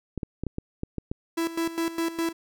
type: clicks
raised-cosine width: 3 ms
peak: -17 dBFS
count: 8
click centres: 0.177 / 0.232 / 0.436 / 0.467 / 0.584 / 0.834 / 0.983 / 1.115 s
type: tone with tremolo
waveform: 45% pulse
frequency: 331.4 Hz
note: E4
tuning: 9 cents sharp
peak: -24 dBFS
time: 1.37-2.33 s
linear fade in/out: 10 ms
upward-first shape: square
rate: 4.9 Hz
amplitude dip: 75%
effects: none